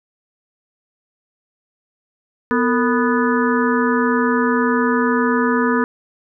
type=harmonic tone with a mistuned harmonic; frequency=246.9 Hz; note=B3; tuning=in tune; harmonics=1 / 2 / 4 / 5 / 6 / 7; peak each=-17 / -20 / -23 / -24 / -25 / -25 dBFS; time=2.51-5.84 s; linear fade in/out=0 ms; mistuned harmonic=2; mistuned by=-140 cents; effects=none